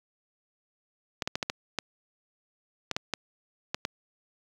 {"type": "clicks", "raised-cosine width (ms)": 0.2, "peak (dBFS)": -11, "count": 11, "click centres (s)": [1.222, 1.275, 1.355, 1.428, 1.499, 1.787, 2.913, 2.965, 3.137, 3.745, 3.851], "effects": ["high-pass 80 Hz 12 dB/octave", "8-bit"]}